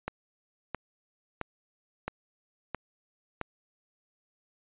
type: click train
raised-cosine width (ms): 0.5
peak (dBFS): -17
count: 6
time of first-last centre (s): 0.08-3.413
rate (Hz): 1.5
effects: resampled to 8000 Hz